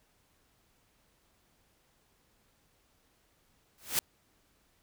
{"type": "noise with exponential growth", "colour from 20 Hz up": "white", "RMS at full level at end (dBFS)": -25, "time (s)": [3.78, 3.99], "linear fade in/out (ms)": 1, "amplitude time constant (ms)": 44, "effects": ["pink hiss -70 dBFS RMS until 4.82 s"]}